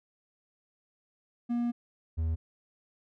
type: tone pair in turn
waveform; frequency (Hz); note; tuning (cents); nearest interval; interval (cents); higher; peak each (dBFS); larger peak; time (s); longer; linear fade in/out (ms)
triangle; 238.6 / 80.8; A#3 / E2; +41 / -34; octave + perfect fifth; 1875; first; -25; neither; 1.49-1.72 / 2.17-2.36; first; 20
effects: none